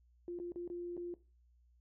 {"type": "tone with dropouts", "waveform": "sine", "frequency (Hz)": 349.2, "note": "F4", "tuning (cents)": 0, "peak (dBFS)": -39, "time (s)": [0.28, 1.14], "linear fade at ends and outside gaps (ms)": 1, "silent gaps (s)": [[0.389, 0.399], [0.52, 0.559], [0.677, 0.7], [0.968, 0.976]], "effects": ["noise-tail reverb RT60 0.3 s tail -17 dB re dry", "added 60 Hz sine -65 dBFS peak until 1.8 s"]}